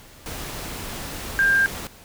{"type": "tone in noise", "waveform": "sine", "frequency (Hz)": 1594, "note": "G6", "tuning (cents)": 28, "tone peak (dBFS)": -15, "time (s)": [1.39, 1.66], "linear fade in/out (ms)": 0, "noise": "pink", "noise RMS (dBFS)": -33, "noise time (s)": [0.26, 1.87], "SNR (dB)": 15, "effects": ["pink hiss -47 dBFS RMS until 2.04 s"]}